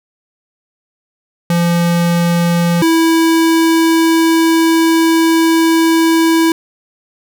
square tone pair in turn, 171.6 / 327.6 Hz, F3 / E4, -30 / -11 cents, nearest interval major seventh, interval 1119 cents, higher second, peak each -11 / -9 dBFS, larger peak second, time 1.5-2.82 / 2.82-6.52 s, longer second, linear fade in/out 2 ms, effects none

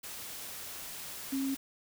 sine tone in noise, 270.5 Hz, C#4, 42 cents flat, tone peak -30 dBFS, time 1.32-1.55 s, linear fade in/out 10 ms, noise white, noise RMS -43 dBFS, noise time 0.03-1.57 s, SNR +10 dB, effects none

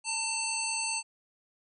harmonic tone, 895 Hz, A5, 29 cents sharp, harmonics 1 / 3 / 5 / 7 / 9 / 10, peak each -38 / -35 / -37 / -40 / -34 / -41 dBFS, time 0.04-1.03 s, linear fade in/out 50 ms, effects none

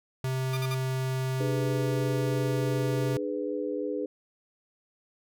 square tone, 130.81 Hz, C3, in tune, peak -28 dBFS, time 0.24-3.17 s, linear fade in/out 2 ms
15% pulse tone bursts, 1200 Hz, D6, 37 cents sharp, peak -28 dBFS, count 3, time 0.53-0.747 s, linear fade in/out 5 ms, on 41 ms, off 47 ms
sine chord, G# diminished, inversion second, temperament just, 299 / 415.3 / 498.4 Hz, D4 / G#4 / B4, +31 / 0 / +16 cents, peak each -33 dBFS, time 1.4-4.06 s, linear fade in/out 5 ms
effects none

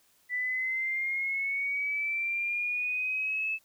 sine linear sweep, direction up, 1975.5 to 2616 Hz, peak -28 dBFS, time 0.29-3.59 s, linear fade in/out 50 ms, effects white hiss -66 dBFS RMS until 3.64 s

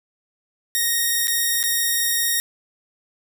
5% pulse tone with dropouts, 1864.7 Hz, A#6, in tune, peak -8 dBFS, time 0.75-2.4 s, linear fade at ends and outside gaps 0 ms, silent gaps 1.272-1.28 / 1.629-1.638 s, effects none

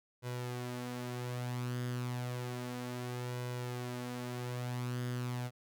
sawtooth tone with flanger, 123.47 Hz, B2, in tune, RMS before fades -39 dBFS, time 0.22-5.51 s, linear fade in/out 50 ms, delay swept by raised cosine 2 to 7.5 ms, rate 0.31 Hz, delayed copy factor +0.5, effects none

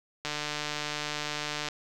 click train, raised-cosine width 0.2 ms, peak -15 dBFS, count 215, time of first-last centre 0.25-1.686 s, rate 149 Hz, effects none

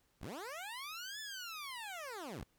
15% pulse linear two-way sweep, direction up then down, 30.65 to 1760 to 30.65 Hz, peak -37 dBFS, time 0.21-2.44 s, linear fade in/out 10 ms, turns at 1.2 s, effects pink hiss -75 dBFS RMS until 2.58 s

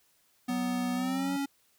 square tone with pitch glide, 248.1 to 278.5 Hz, B3 to C#4, +8 to +8 cents, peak -30 dBFS, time 0.48-1.46 s, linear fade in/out 10 ms, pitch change +200 cents, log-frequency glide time 0.94-1.33 s
harmonic tone, 186.9 Hz, F#3, 18 cents sharp, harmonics 1 / 3 / 5 / 7, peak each -36 / -46 / -50 / -53 dBFS, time 0.49-1.37 s, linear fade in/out 10 ms
effects white hiss -68 dBFS RMS until 1.78 s

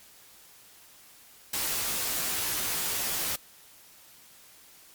white noise with comb filter, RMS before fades -30 dBFS, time 1.53-3.36 s, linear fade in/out 5 ms, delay 15 ms, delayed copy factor -0.75, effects white hiss -54 dBFS RMS until 4.94 s + MP3 96 kbps

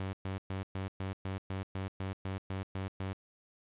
sawtooth tone bursts, 95.5 Hz, G2, 45 cents flat, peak -31 dBFS, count 13, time 0-3.13 s, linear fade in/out 0 ms, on 130 ms, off 120 ms, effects resampled to 8000 Hz + 10-bit

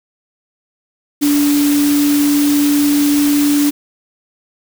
sine tone in noise, 290 Hz, D4, 22 cents flat, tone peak -10 dBFS, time 1.21-3.71 s, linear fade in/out 20 ms, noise white, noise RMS -22 dBFS, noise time 1.21-3.71 s, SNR +9 dB, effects none

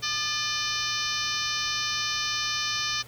harmonic tone with a mistuned harmonic, 603 Hz, D5, 46 cents sharp, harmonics 2 / 3 / 4 / 5 / 6 / 7 / 8 / 9 / 10, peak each -35 / -35 / -35 / -35 / -35 / -35 / -35 / -35 / -35 dBFS, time 0.02-3.03 s, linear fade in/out 20 ms, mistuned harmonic 3, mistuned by -63 cents, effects added 116 Hz sine -50 dBFS peak until 3.07 s + pink hiss -50 dBFS RMS until 3.07 s

